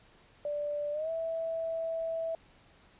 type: tone with pitch glide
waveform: sine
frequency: 587.3 to 655.4 Hz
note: D5 to E5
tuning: 0 to -10 cents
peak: -31 dBFS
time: 0.45-2.35 s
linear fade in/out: 2 ms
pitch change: +190 cents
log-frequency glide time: 0.92-1.1 s
effects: pink hiss -61 dBFS RMS until 2.99 s + resampled to 8000 Hz